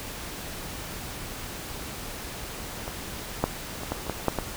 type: clicks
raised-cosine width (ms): 1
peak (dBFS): -20 / -7 / -21 / -13 / -22 / -13 / -7 / -12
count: 8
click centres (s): 2.879 / 3.44 / 3.834 / 3.92 / 4.067 / 4.097 / 4.283 / 4.387
effects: pink hiss -37 dBFS RMS until 4.56 s